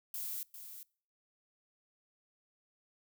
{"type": "noise with echo", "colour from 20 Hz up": "violet", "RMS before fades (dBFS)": -40, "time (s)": [0.14, 0.43], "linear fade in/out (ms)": 2, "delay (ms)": 400, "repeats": 1, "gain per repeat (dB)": -9, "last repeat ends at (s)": 0.83, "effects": ["noise-tail reverb RT60 0.5 s tail -25 dB re dry"]}